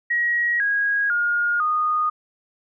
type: tone with pitch steps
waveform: sine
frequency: 1901 / 1645.4 / 1424.1 / 1232.6 Hz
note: A#6 / G#6 / F6 / D#6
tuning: +33 / -17 / +33 / -17 cents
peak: -18 dBFS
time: 0.1-2.1 s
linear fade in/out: 10 ms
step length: 500 ms
effects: none